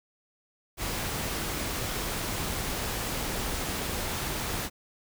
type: noise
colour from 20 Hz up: pink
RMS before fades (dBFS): -32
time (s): 0.77-4.7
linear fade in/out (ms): 50
effects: none